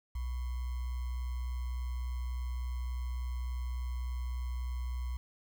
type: tone with sample-and-hold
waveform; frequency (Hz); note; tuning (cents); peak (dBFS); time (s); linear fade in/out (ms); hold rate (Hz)
sine; 61.74; B1; 0; -33; 0.15-5.17; 5; 1050
effects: none